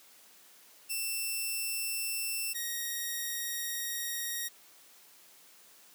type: tone pair in turn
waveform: 5% pulse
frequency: 2680 / 1879.8 Hz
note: E7 / A#6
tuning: +28 / +14 cents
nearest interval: tritone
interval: 614 cents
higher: first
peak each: -23 dBFS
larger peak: neither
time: 0.89-2.54 / 2.54-4.49 s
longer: second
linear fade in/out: 20 ms
effects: white hiss -58 dBFS RMS until 5.94 s + high-pass 200 Hz 12 dB/octave